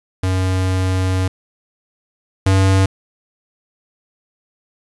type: tone pair in turn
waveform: square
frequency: 93.3 / 95.81 Hz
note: F#2 / G2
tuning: +15 / -39 cents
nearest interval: unison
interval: 46 cents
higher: second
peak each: -16 / -11 dBFS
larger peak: second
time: 0.23-1.28 / 2.46-2.86 s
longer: first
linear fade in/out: 5 ms
effects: resampled to 24000 Hz + 7-bit